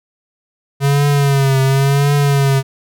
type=tone with vibrato; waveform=square; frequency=138.7 Hz; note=C#3; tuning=1 cent sharp; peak=-11 dBFS; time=0.8-2.63 s; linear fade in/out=50 ms; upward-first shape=triangle; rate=0.93 Hz; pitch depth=71 cents each way; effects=none